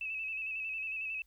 sine tone with vibrato, 2600 Hz, E7, 24 cents flat, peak -35 dBFS, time 0.01-1.22 s, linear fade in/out 2 ms, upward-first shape square, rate 11 Hz, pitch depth 35 cents each way, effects added 50 Hz sine -66 dBFS peak until 1.26 s + white hiss -75 dBFS RMS until 1.26 s

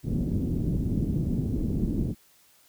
white low-pass noise, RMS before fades -27 dBFS, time 0.03-2.15 s, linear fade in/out 50 ms, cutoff 270 Hz, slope 24 dB/octave, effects white hiss -60 dBFS RMS until 2.68 s

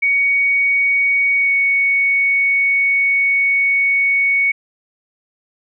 sine tone with pitch glide, 2240 to 2225 Hz, C#7 to C#7, +18 to +6 cents, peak -12 dBFS, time 0.02-4.52 s, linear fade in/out 10 ms, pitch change -12 cents, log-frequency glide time 1.37-1.52 s, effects none

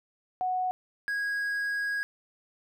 sine / triangle tone pair in turn, 738 / 1648.2 Hz, F#5 / G#6, -5 / -14 cents, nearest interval octave + major second, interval 1391 cents, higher second, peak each -26 dBFS, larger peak neither, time 0.41-0.71 / 1.08-2.03 s, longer second, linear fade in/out 0 ms, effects none

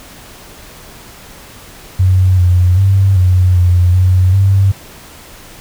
sine tone with pitch steps, 92.9 / 89.8 / 97.2 / 91.3 / 89 / 92 / 97.5 Hz, F#2 / F2 / G2 / F#2 / F2 / F#2 / G2, +7 / +49 / -14 / -23 / +33 / -9 / -9 cents, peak -6 dBFS, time 1.99-4.72 s, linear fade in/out 10 ms, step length 390 ms, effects pink hiss -36 dBFS RMS until 5.6 s

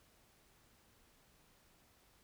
silence, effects pink hiss -69 dBFS RMS until 2.23 s

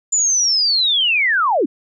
sine linear sweep, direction down, 7130 to 233.1 Hz, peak -13 dBFS, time 0.12-1.66 s, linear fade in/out 10 ms, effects none

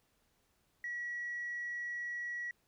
sine tone, 1926 Hz, B6, 44 cents flat, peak -36 dBFS, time 0.84-2.51 s, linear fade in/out 2 ms, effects tanh soft clip ceiling -33 dBFS + pink hiss -75 dBFS RMS until 2.67 s

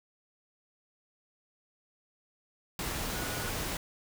sine tone in noise, 1461 Hz, F#6, 22 cents flat, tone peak -43 dBFS, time 3.14-3.49 s, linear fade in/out 2 ms, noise pink, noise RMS -35 dBFS, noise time 2.79-3.77 s, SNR -11 dB, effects none

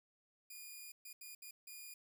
5% pulse tone bursts at uneven times, 2437 Hz, D#7, 37 cents flat, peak -40 dBFS, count 5, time 0.5-0.92 / 1.05-1.13 / 1.21-1.35 / 1.42-1.51 / 1.67-1.94 s, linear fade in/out 5 ms, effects 12-bit

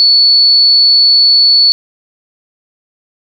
sine tone, 4435 Hz, C#8, in tune, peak -4 dBFS, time 0-1.72 s, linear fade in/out 0 ms, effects none

